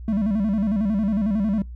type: tone with vibrato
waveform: triangle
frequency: 208 Hz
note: G#3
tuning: 3 cents sharp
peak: -17 dBFS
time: 0.08-1.62 s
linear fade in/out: 2 ms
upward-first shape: square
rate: 11 Hz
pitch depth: 110 cents each way
effects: noise-tail reverb RT60 0.2 s tail -25 dB re dry + added 60 Hz sine -33 dBFS peak until 1.75 s